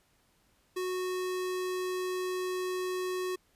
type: tone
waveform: square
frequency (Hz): 367.6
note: F#4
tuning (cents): -11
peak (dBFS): -32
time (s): 0.76-3.36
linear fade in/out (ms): 10
effects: pink hiss -69 dBFS RMS until 3.55 s + resampled to 32000 Hz